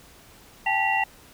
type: tone cluster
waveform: sine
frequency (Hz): 785 / 868 / 1953 / 2753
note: G5 / A5 / B6 / F7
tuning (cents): +2 / -24 / -20 / -25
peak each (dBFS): -26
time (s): 0.66-1.04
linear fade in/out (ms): 5
effects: pink hiss -51 dBFS RMS until 1.33 s